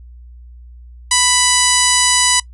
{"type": "harmonic tone", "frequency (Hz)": 990, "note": "B5", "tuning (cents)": 4, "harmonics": [1, 2, 3, 4, 5, 6, 7, 8, 9, 10], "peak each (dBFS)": [-20, -20, -20, -20, -20, -20, -20, -20, -20, -20], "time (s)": [1.11, 2.4], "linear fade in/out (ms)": 5, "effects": ["noise-tail reverb RT60 0.1 s tail -22 dB re dry", "added 60 Hz sine -35 dBFS peak until 2.53 s"]}